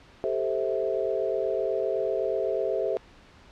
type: chord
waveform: sine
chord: A minor seventh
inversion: third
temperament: equal with one note detuned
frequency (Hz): 392 / 440 / 523.3 / 652.1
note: G4 / A4 / C5 / E5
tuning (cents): 0 / 0 / 0 / -19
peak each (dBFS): -30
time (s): 0.24-2.97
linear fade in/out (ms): 0
effects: pink hiss -53 dBFS RMS until 3.51 s + low-pass 4000 Hz 12 dB/octave